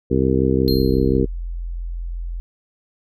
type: harmonic tone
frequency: 65.6 Hz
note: C2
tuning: 5 cents sharp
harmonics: 1 / 2 / 3 / 4 / 5 / 6 / 7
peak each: -23 / -22 / -23 / -21 / -23 / -21 / -23 dBFS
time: 0.1-1.26 s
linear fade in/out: 20 ms
type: tone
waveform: sine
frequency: 42.78 Hz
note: F1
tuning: 35 cents flat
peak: -24 dBFS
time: 0.68-2.4 s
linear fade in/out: 0 ms
type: tone with exponential decay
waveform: square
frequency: 4198 Hz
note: C8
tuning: 5 cents sharp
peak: -22 dBFS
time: 0.68-1.19 s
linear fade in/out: 0 ms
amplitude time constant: 110 ms
effects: none